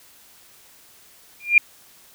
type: tone with exponential growth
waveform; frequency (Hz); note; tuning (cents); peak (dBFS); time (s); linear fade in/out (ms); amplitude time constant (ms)
sine; 2400; D7; +37; -6; 1.4-1.58; 2; 38
effects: white hiss -51 dBFS RMS until 2.14 s